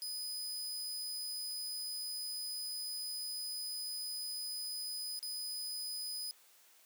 sawtooth tone with dropouts, 4993 Hz, D#8, 5 cents sharp, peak -36 dBFS, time 0.02-6.31 s, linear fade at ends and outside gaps 0 ms, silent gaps 5.191-5.228 s, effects white hiss -64 dBFS RMS until 6.85 s + high-pass 400 Hz 12 dB/octave

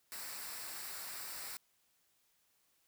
white noise with comb filter, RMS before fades -45 dBFS, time 0.12-1.57 s, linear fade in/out 0 ms, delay 0.31 ms, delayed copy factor -0.55, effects white hiss -75 dBFS RMS until 2.87 s

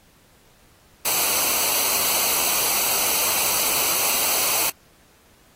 white noise with comb filter, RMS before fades -21 dBFS, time 1.05-4.7 s, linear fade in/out 5 ms, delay 0.57 ms, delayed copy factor -0.65, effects pink hiss -56 dBFS RMS until 5.55 s + AAC 48 kbps

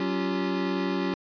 square tone cluster, 188 / 279.1 / 347.9 / 389.8 Hz, F#3 / C#4 / F4 / G4, +28 / +12 / -7 / -10 cents, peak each -31 / -31 / -32 / -34 dBFS, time 0-1.14 s, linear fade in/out 2 ms, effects resampled to 11025 Hz

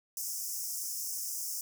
pink high-pass noise, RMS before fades -37 dBFS, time 0.17-1.61 s, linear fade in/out 2 ms, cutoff 5200 Hz, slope 96 dB/octave, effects none

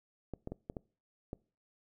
clicks, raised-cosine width 2 ms, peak -26 dBFS, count 6, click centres 0.337 / 0.474 / 0.52 / 0.699 / 0.768 / 1.331 s, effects noise-tail reverb RT60 0.4 s tail -24 dB re dry

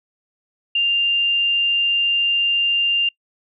sine tone, 2794 Hz, F7, in tune, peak -15 dBFS, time 0.75-3.09 s, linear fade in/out 5 ms, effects noise-tail reverb RT60 0.1 s tail -26 dB re dry

